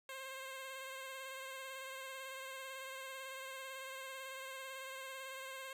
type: tone with vibrato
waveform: 10% pulse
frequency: 530 Hz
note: C5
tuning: 22 cents sharp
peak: -37 dBFS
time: 0.09-5.73 s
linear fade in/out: 2 ms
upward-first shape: sine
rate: 18 Hz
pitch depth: 26 cents each way
effects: none